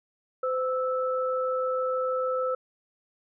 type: tone pair together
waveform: sine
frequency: 512.5 / 1314 Hz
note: C5 / E6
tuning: -36 / -6 cents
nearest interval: octave + major third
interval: 1630 cents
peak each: -26 / -30 dBFS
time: 0.43-2.55 s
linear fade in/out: 5 ms
effects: none